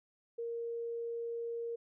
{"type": "tone", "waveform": "sine", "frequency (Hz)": 466.2, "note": "A#4", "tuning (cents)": 0, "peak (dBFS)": -36, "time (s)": [0.38, 1.76], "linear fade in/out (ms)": 10, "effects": []}